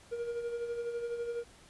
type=tone with tremolo; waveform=triangle; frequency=472.2 Hz; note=A#4; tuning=22 cents sharp; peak=-30 dBFS; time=0.11-1.44 s; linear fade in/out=20 ms; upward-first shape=sine; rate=12 Hz; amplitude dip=50%; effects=pink hiss -58 dBFS RMS until 1.69 s + resampled to 24000 Hz